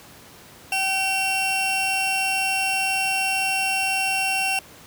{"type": "tone pair together", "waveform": "40% pulse", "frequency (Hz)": [767, 2729], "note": ["G5", "F7"], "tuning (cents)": [-38, -41], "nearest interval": "octave + minor seventh", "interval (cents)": 2197, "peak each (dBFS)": [-25, -21], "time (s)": [0.72, 4.59], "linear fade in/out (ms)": 2, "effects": ["pink hiss -46 dBFS RMS until 4.86 s", "high-pass 80 Hz 12 dB/octave"]}